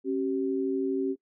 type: tone pair together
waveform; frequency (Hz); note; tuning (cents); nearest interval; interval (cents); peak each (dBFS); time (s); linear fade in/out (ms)
sine; 271.7 / 384.2; C#4 / G4; -35 / -35; tritone; 600; -28; 0.04-1.16; 50
effects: noise-tail reverb RT60 0.1 s tail -19 dB re dry